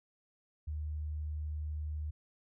sine tone, 76 Hz, D#2, 40 cents flat, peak -35 dBFS, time 0.67-2.11 s, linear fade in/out 10 ms, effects none

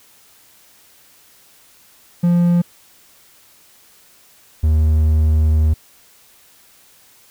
triangle tone pair in turn, 173.8 / 77.73 Hz, F3 / D#2, -8 / -1 cents, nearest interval octave + major second, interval 1393 cents, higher first, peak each -9 dBFS, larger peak neither, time 2.23-2.62 / 4.63-5.74 s, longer second, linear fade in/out 10 ms, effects white hiss -50 dBFS RMS until 7.3 s

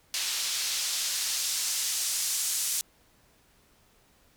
white noise with band-pass filter sweep, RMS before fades -30 dBFS, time 0.14-2.81 s, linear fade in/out 0 ms, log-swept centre 4100 to 7600 Hz, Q 0.98, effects pink hiss -63 dBFS RMS until 4.36 s

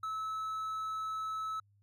triangle tone, 1300 Hz, E6, 24 cents flat, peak -33 dBFS, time 0.03-1.6 s, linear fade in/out 5 ms, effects added 101 Hz sine -65 dBFS peak until 1.82 s

